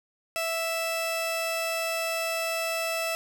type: tone pair together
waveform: sawtooth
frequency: 659.3 / 1318.6 Hz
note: E5 / E6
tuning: 0 / 0 cents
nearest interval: octave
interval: 1200 cents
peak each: -25 dBFS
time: 0.36-3.15 s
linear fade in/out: 0 ms
effects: none